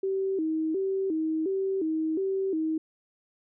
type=tone with vibrato; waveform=sine; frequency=349.5 Hz; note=F4; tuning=1 cent sharp; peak=-25 dBFS; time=0.03-2.78 s; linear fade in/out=5 ms; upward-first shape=square; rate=1.4 Hz; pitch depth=170 cents each way; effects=none